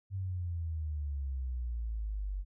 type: exponential sweep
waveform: sine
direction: down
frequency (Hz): 98 to 46.61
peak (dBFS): -33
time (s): 0.1-2.45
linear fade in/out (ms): 50
effects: none